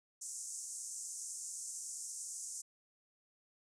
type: band-pass noise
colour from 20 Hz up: white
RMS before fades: -45 dBFS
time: 0.21-2.62 s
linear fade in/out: 10 ms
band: 6100 to 9000 Hz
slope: 48 dB/octave
effects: none